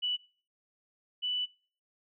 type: tone pair in turn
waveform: sine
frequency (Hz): 2960 / 2975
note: F#7 / F#7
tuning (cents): 0 / +9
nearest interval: unison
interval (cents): 9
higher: second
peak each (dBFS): -28 / -30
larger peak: first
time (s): 0.02-0.17 / 1.22-1.46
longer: second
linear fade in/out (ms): 20
effects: noise-tail reverb RT60 0.4 s tail -21 dB re dry